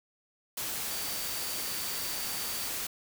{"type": "tone in noise", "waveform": "sine", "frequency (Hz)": 4604, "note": "D8", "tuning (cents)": -35, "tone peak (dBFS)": -42, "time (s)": [0.9, 2.68], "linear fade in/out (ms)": 5, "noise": "white", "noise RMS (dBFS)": -35, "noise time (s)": [0.57, 2.87], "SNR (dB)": -10, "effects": []}